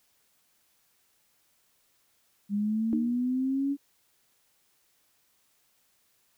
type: linear sweep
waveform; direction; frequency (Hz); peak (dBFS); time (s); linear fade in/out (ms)
sine; up; 200.4 to 284; -25; 2.49-3.77; 50
type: tone with exponential decay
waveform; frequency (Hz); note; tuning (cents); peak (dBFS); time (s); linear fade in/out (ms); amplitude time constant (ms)
sine; 305.6; D#4; -31; -24; 2.93-3.24; 0; 67
effects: white hiss -69 dBFS RMS until 6.37 s